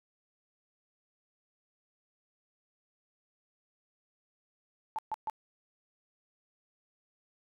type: tone bursts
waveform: sine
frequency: 874 Hz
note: A5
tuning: 12 cents flat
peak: -31 dBFS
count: 3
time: 4.96-5.298 s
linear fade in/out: 0 ms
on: 26 ms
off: 130 ms
effects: none